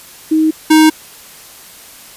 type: tone pair in turn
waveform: sine / square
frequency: 314.5 / 312.9 Hz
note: D#4 / D#4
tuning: +19 / +10 cents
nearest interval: unison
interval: 9 cents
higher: first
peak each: -8 / -5 dBFS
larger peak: second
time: 0.31-0.51 / 0.7-0.9 s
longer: neither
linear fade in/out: 10 ms
effects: white hiss -37 dBFS RMS until 2.16 s + resampled to 32000 Hz